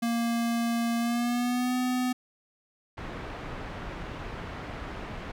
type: tone with pitch glide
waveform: square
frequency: 233.3 to 251.5 Hz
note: A#3 to B3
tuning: +2 to +32 cents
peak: -26 dBFS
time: 0.02-2.13 s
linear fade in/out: 10 ms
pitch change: +130 cents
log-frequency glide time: 0.98-1.75 s
type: low-pass noise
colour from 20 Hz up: pink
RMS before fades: -38 dBFS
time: 2.97-5.32 s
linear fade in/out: 10 ms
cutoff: 2200 Hz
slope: 12 dB/octave
effects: none